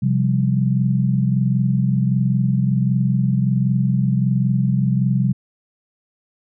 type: chord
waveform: sine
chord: C suspended fourth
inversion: none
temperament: equal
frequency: 130.81 / 174.61 / 196 Hz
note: C3 / F3 / G3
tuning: 0 / 0 / 0 cents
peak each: -17 / -22 / -20 dBFS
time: 0.02-5.33 s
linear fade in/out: 10 ms
effects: none